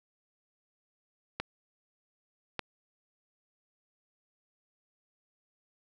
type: clicks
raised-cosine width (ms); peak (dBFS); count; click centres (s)
0.3; -16; 2; 1.4 / 2.593
effects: none